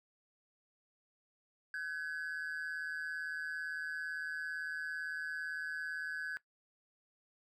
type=ring-modulated tone; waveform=triangle; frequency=1597 Hz; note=G6; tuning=32 cents sharp; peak=-32 dBFS; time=1.74-6.37 s; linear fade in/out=0 ms; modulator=78.9 Hz; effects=noise-tail reverb RT60 0.1 s tail -19 dB re dry + tanh soft clip ceiling -30 dBFS